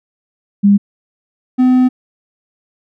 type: tone pair in turn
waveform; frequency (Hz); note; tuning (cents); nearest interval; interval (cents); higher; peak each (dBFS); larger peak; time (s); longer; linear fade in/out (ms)
sine / triangle; 201.6 / 254; G3 / B3; +49 / +49; major third; 400; second; -5; neither; 0.63-0.78 / 1.58-1.89; second; 20
effects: none